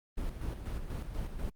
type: noise with tremolo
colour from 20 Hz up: brown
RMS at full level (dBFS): -35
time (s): 0.17-1.5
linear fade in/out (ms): 10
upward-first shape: square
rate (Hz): 4.1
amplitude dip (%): 50
effects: Opus 32 kbps